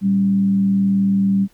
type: tone with frequency modulation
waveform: sine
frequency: 196 Hz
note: G3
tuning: in tune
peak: -13 dBFS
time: 0.01-1.48 s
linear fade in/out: 50 ms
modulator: 81.5 Hz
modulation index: 0.26
effects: pink hiss -57 dBFS RMS until 1.53 s